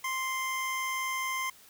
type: tone pair together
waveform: square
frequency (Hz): 1046.5 / 2093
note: C6 / C7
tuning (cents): 0 / 0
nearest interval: octave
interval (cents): 1200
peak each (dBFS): -34 / -34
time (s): 0.04-1.5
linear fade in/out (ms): 5
effects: white hiss -56 dBFS RMS until 1.69 s